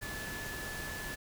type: tone in noise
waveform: sine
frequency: 1729 Hz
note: A6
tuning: 31 cents flat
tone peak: -42 dBFS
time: 0.01-1.16 s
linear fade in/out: 20 ms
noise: pink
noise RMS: -42 dBFS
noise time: 0.01-1.16 s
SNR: -3 dB
effects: none